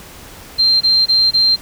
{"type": "tone bursts", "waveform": "sine", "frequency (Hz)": 4159, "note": "C8", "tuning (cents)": -11, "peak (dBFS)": -9, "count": 4, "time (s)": [0.58, 1.563], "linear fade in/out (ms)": 20, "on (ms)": 230, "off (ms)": 21, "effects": ["pink hiss -37 dBFS RMS until 1.61 s"]}